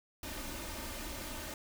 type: noise with comb filter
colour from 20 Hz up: pink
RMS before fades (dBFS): -42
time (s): 0.23-1.54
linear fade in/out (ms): 2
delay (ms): 3.3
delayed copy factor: +0.7
effects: none